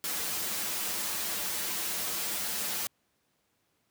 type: noise with comb filter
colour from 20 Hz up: white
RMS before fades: -33 dBFS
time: 0.04-2.87 s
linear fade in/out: 0 ms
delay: 7.5 ms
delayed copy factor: -0.9
effects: pink hiss -74 dBFS RMS until 3.9 s + high-pass 100 Hz 12 dB/octave